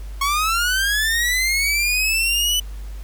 sawtooth linear sweep, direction up, 1093 to 3000 Hz, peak -14 dBFS, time 0.21-2.6 s, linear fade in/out 5 ms, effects added 50 Hz sine -29 dBFS peak until 3.03 s + pink hiss -48 dBFS RMS until 3.03 s

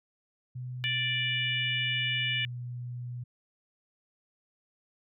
sine tone with pitch glide, 125.5 to 122.42 Hz, B2 to B2, +28 to -15 cents, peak -35 dBFS, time 0.55-3.24 s, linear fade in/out 10 ms, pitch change -43 cents, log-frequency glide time 2.37-2.43 s
harmonic tone, 587.3 Hz, D5, in tune, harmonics 3 / 4 / 5 / 6, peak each -35 / -32 / -31 / -39 dBFS, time 0.84-2.45 s, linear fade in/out 0 ms
effects none

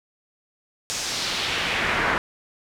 brown noise with band-pass filter sweep, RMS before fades -25 dBFS, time 0.9-2.18 s, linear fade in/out 0 ms, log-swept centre 6600 to 1500 Hz, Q 1.6, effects none

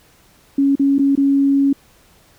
sine tone with dropouts, 277.2 Hz, C#4, in tune, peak -11 dBFS, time 0.58-1.73 s, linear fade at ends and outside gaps 5 ms, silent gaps 0.755-0.795 / 0.984-0.992 / 1.154-1.175 s, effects pink hiss -52 dBFS RMS until 2.38 s

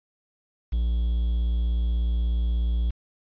triangle tone with quantisation, 58.27 Hz, A#1, in tune, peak -19 dBFS, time 0.72-2.91 s, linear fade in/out 10 ms, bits 8, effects resampled to 11025 Hz

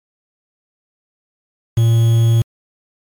triangle tone with quantisation, 115 Hz, A#2, 23 cents flat, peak -7 dBFS, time 1.77-2.42 s, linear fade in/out 5 ms, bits 5, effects MP3 96 kbps

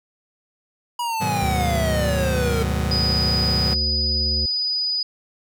square exponential sweep, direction down, 973 to 448.7 Hz, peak -23 dBFS, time 0.99-2.63 s, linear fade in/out 5 ms
sawtooth chord, G# minor seventh, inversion none, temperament just, 103.83 / 124.59 / 155.74 / 186.89 Hz, G#2 / B2 / D#3 / F#3, 0 / +16 / +2 / +18 cents, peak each -24 dBFS, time 1.2-3.75 s, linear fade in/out 20 ms
harmonic tone, 73.42 Hz, D2, in tune, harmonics 1 / 3 / 5 / 7, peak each -23 / -33 / -37 / -40 dBFS, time 1.42-4.46 s, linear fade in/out 5 ms
sine tone, 4959 Hz, D#8, 7 cents flat, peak -20 dBFS, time 2.91-5.03 s, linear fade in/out 5 ms
effects none

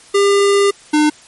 square tone pair in turn, 400.7 / 302.1 Hz, G4 / D4, +38 / +49 cents, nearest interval perfect fourth, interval 489 cents, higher first, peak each -10 dBFS, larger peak neither, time 0.14-0.71 / 0.93-1.1 s, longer first, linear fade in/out 10 ms, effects white hiss -43 dBFS RMS until 1.27 s + MP3 48 kbps

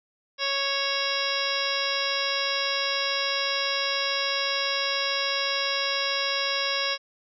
harmonic tone, 553 Hz, C#5, 4 cents flat, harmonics 1 / 2 / 3 / 4 / 5 / 6 / 7 / 9 / 10, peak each -33 / -33 / -33 / -33 / -33 / -33 / -33 / -33 / -33 dBFS, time 0.38-6.98 s, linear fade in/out 50 ms, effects none

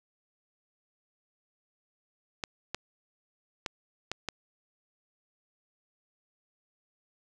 clicks, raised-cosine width 0.2 ms, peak -15 dBFS, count 5, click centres 2.438 / 2.746 / 3.662 / 4.116 / 4.287 s, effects none

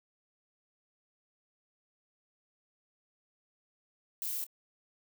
violet noise with echo, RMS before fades -36 dBFS, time 4.22-4.44 s, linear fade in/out 0 ms, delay 26 ms, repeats 1, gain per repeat -15 dB, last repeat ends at 4.466 s, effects none

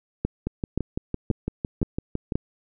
two click trains, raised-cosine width 3 ms, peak -10 / -13 dBFS, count 5 / 12, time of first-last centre 0.25-2.355 / 0.47-2.322 s, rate 1.9 / 5.94 Hz, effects none

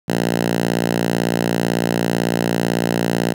5% pulse tone with high-pass filter, 58 Hz, A#1, 8 cents flat, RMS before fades -19 dBFS, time 0.08-3.34 s, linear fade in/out 10 ms, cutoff 160 Hz, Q 1.7, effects none

